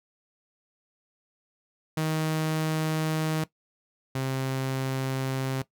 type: tone pair in turn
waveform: sawtooth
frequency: 157.3 / 132.69 Hz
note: D#3 / C3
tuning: +19 / +25 cents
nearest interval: minor third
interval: 294 cents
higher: first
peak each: -21 / -23 dBFS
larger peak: first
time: 1.97-3.44 / 4.15-5.62 s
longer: neither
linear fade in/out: 5 ms
effects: noise-tail reverb RT60 0.1 s tail -17 dB re dry